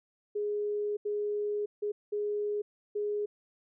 sine tone bursts at uneven times, 415.3 Hz, G#4, in tune, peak -29 dBFS, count 5, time 0.35-0.97 / 1.05-1.66 / 1.82-1.92 / 2.12-2.62 / 2.95-3.26 s, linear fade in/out 10 ms, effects none

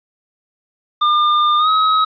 square tone with pitch glide, 1204 to 1274.1 Hz, D6 to D#6, +43 to +41 cents, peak -12 dBFS, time 1.01-2.05 s, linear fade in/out 10 ms, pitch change +98 cents, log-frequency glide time 1.58-1.69 s, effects resampled to 11025 Hz + 8-bit

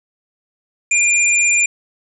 sine tone pair together, 2400 / 7192 Hz, D7 / A8, +37 / +37 cents, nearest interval octave + perfect fifth, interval 1900 cents, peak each -13 / -16 dBFS, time 0.91-1.66 s, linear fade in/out 5 ms, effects none

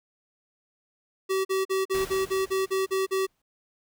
square tone bursts, 382.6 Hz, G4, 42 cents flat, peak -24 dBFS, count 10, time 1.29-3.268 s, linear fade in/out 20 ms, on 160 ms, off 42 ms
pink noise with exponential decay, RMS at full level -36 dBFS, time 1.94-3.42 s, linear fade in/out 5 ms, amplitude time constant 320 ms
effects none

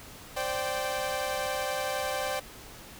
sawtooth chord, C suspended second, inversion none, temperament equal with one note detuned, 523.3 / 587.3 / 779.5 Hz, C5 / D5 / G5, 0 / 0 / -10 cents, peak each -30 dBFS, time 0.36-2.4 s, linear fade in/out 10 ms, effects pink hiss -47 dBFS RMS until 2.99 s

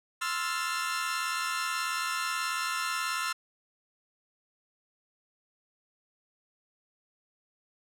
sawtooth chord, F major seventh, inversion second, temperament equal, 1046.5 / 1318.5 / 1396.9 / 1760 Hz, C6 / E6 / F6 / A6, 0 / 0 / 0 / 0 cents, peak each -33 / -30 / -31 / -34 dBFS, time 0.21-3.33 s, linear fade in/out 10 ms, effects low-pass 12000 Hz 12 dB/octave

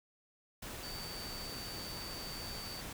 sine tone in noise, 4588 Hz, D8, 41 cents flat, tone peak -45 dBFS, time 0.83-2.81 s, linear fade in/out 5 ms, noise pink, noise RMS -45 dBFS, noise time 0.62-2.93 s, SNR -3 dB, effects none

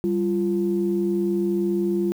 sine tone pair together, 196 / 346.1 Hz, G3 / F4, 0 / -16 cents, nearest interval minor seventh, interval 984 cents, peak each -23 / -21 dBFS, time 0.04-2.12 s, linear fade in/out 0 ms, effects tanh soft clip ceiling -12 dBFS + 8-bit

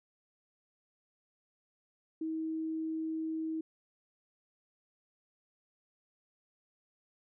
sine tone, 319.3 Hz, D#4, 45 cents sharp, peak -33 dBFS, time 2.21-3.61 s, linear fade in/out 5 ms, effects none

